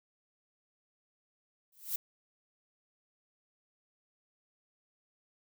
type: noise with exponential growth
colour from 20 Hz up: violet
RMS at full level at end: -30 dBFS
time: 1.72-1.96 s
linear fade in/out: 5 ms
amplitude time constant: 51 ms
effects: none